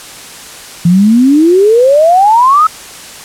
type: exponential sweep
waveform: sine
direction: up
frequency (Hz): 166.4 to 1310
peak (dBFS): -3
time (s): 0.85-2.67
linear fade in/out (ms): 5
effects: white hiss -29 dBFS RMS until 3.24 s + low-pass 10000 Hz 12 dB/octave